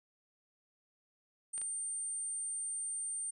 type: tone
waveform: sine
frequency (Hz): 8850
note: C#9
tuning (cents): -4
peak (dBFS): -36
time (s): 1.53-3.31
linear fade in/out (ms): 10
type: clicks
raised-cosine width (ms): 0.2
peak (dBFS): -33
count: 2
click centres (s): 1.579 / 1.616
effects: none